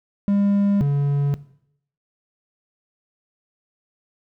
triangle tone pair in turn, 201.1 / 142.2 Hz, G3 / C#3, +44 / +45 cents, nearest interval tritone, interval 599 cents, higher first, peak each -14 dBFS, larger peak neither, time 0.28-0.81 / 0.81-1.34 s, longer neither, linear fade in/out 0 ms, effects noise-tail reverb RT60 0.7 s tail -18 dB re dry

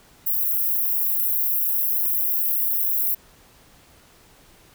white high-pass noise, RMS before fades -22 dBFS, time 0.26-3.15 s, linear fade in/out 10 ms, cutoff 12000 Hz, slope 48 dB/octave, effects pink hiss -53 dBFS RMS until 4.74 s

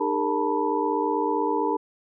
sine tone cluster, 303.2 / 404.2 / 459.8 / 886 / 975 Hz, D#4 / G#4 / A#4 / A5 / B5, -45 / -47 / -24 / +12 / -23 cents, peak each -28 dBFS, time 0-1.77 s, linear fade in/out 10 ms, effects none

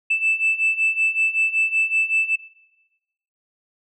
sine beating tone pair, 2637 / 2642.3 Hz, E7 / E7, 0 / +3 cents, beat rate 5.3 Hz, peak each -22 / -18 dBFS, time 0.1-2.36 s, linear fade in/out 10 ms, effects noise-tail reverb RT60 1.0 s tail -20 dB re dry + tanh soft clip ceiling -12 dBFS

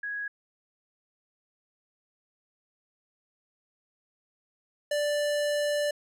sine / square tone pair in turn, 1661.2 / 587.3 Hz, G#6 / D5, 0 / 0 cents, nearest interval octave + tritone, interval 1800 cents, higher first, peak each -31 / -26 dBFS, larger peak second, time 0.03-0.28 / 4.91-5.91 s, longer second, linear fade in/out 5 ms, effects low-pass 12000 Hz 12 dB/octave

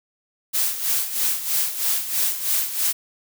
blue noise with tremolo, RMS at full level -20 dBFS, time 0.53-2.93 s, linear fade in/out 20 ms, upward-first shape sine, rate 3.1 Hz, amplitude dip 70%, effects none

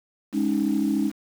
sine chord, Ab suspended fourth, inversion none, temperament equal, 207.7 / 277.2 / 311.1 Hz, Ab3 / Db4 / Eb4, 0 / 0 / 0 cents, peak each -24 dBFS, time 0.32-1.12 s, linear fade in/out 50 ms, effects tanh soft clip ceiling -13 dBFS + 7-bit

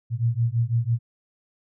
sine beating tone pair, 114 / 120 Hz, A#2 / B2, -38 / -49 cents, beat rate 6 Hz, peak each -23 dBFS, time 0.1-0.99 s, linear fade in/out 50 ms, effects none

